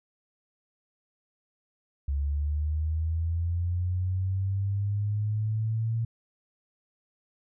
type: linear sweep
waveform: sine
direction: up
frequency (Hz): 69.3 to 114.9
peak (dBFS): -25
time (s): 2.08-6.05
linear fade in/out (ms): 5
effects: none